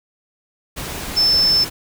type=tone in noise; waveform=sine; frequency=5280 Hz; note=E8; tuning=2 cents sharp; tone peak=-12 dBFS; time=1.16-1.65 s; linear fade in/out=20 ms; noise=pink; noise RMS=-28 dBFS; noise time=0.76-1.7 s; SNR=+13 dB; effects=none